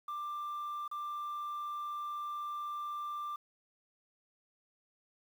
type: tone with dropouts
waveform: sine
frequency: 1184 Hz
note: D6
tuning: 14 cents sharp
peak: -34 dBFS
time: 0.08-3.36 s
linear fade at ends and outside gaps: 5 ms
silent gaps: 0.879-0.913 s
effects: tanh soft clip ceiling -36 dBFS + 10-bit